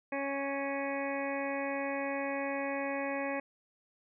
harmonic tone, 277.2 Hz, C#4, in tune, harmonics 1 / 2 / 3 / 4 / 6 / 7 / 8 / 9, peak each -38 / -36 / -41 / -44 / -44 / -43 / -44 / -45 dBFS, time 0.12-3.4 s, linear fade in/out 5 ms, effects none

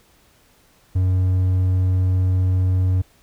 triangle tone, 92.5 Hz, F#2, in tune, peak -13 dBFS, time 0.95-3.02 s, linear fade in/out 10 ms, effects pink hiss -56 dBFS RMS until 3.22 s

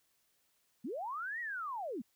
sine linear two-way sweep, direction up then down, 193.2 to 1948 to 193.2 Hz, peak -37 dBFS, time 0.84-2.02 s, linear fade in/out 10 ms, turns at 1.4 s, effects white hiss -75 dBFS RMS until 2.15 s

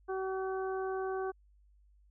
harmonic tone, 380 Hz, F#4, 46 cents sharp, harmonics 1 / 2 / 3 / 4, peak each -34 / -40 / -44 / -46 dBFS, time 0.08-1.32 s, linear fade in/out 20 ms, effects added 50 Hz sine -61 dBFS peak until 2.1 s

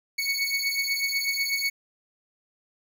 25% pulse beating tone pair, 2217 / 2225.1 Hz, C#7 / C#7, 0 / +6 cents, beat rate 8.1 Hz, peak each -24 dBFS, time 0.18-1.7 s, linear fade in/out 10 ms, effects none

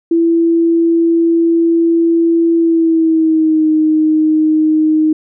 sine tone with pitch glide, 333.6 to 311.3 Hz, E4 to D#4, +21 to +1 cents, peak -8 dBFS, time 0.11-5.13 s, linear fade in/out 5 ms, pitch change -120 cents, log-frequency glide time 2.56-3.68 s, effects none

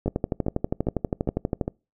two click trains, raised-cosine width 2 ms, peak -13 / -10 dBFS, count 5 / 20, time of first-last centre 0.06-1.679 / 0.08-1.612 s, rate 2.47 / 12.4 Hz, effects noise-tail reverb RT60 0.3 s tail -26 dB re dry

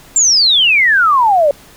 sine exponential sweep, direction down, 7459 to 554.4 Hz, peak -7 dBFS, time 0.16-1.51 s, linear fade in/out 2 ms, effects pink hiss -41 dBFS RMS until 1.76 s

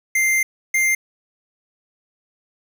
square tone pair in turn, 2093 / 2101 Hz, C7 / C7, 0 / +7 cents, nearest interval unison, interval 7 cents, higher second, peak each -16 dBFS, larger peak neither, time 0.15-0.43 / 0.74-0.95 s, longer first, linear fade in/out 5 ms, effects 8-bit

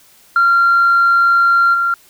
sine tone with level steps, 1381 Hz, F6, 20 cents flat, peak -7 / -12 dBFS, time 0.36-1.94 s, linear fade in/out 2 ms, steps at 1.73 s, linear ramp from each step 20 ms, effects tanh soft clip ceiling -5 dBFS + white hiss -48 dBFS RMS until 2.09 s

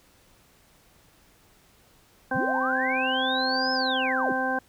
harmonic tone, 260 Hz, C4, 11 cents flat, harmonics 1 / 2 / 3 / 4 / 6, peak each -31 / -31 / -29 / -34 / -28 dBFS, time 2.31-4.59 s, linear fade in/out 5 ms
sine linear two-way sweep, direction up then down, 64.6 to 5220 to 85.8 Hz, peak -28 dBFS, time 2.34-4.33 s, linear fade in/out 20 ms, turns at 3.73 s
effects pink hiss -59 dBFS RMS until 4.68 s

